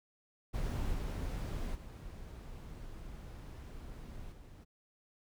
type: noise with level steps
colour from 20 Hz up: brown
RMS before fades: -36 / -38 / -47 / -52 dBFS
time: 0.53-4.65 s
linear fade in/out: 20 ms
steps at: 0.93 / 1.74 / 4.31 s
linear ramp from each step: 20 ms
effects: none